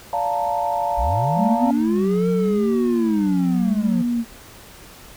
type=chord; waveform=sine; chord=Bb major seventh; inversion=first; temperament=equal with one note detuned; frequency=578.6 / 698.5 / 880 / 932.3 Hz; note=D5 / F5 / A5 / Bb5; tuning=-26 / 0 / 0 / 0 cents; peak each=-27 / -23 / -23 / -28 dBFS; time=0.13-1.71 s; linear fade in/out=2 ms
type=linear two-way sweep; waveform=triangle; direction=up then down; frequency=44.65 to 460 to 170.1 Hz; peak=-18 dBFS; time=0.97-4.03 s; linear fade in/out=20 ms; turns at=2.29 s
type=tone with vibrato; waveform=sine; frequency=207 Hz; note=G#3; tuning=5 cents flat; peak=-18 dBFS; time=1.36-4.25 s; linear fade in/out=50 ms; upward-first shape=sine; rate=0.83 Hz; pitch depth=260 cents each way
effects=pink hiss -43 dBFS RMS until 5.16 s